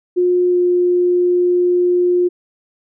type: tone with pitch glide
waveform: sine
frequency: 358.2 to 355.9 Hz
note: F4 to F4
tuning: +44 to +33 cents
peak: -11 dBFS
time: 0.16-2.29 s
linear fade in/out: 20 ms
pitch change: -11 cents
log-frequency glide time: 0.5-0.56 s
effects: none